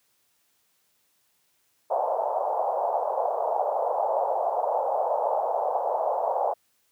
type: band-pass noise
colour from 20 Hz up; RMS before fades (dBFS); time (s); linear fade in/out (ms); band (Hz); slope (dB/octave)
white; -26; 1.9-6.54; 10; 520 to 880; 48
effects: white hiss -69 dBFS RMS until 6.91 s + high-pass 60 Hz 12 dB/octave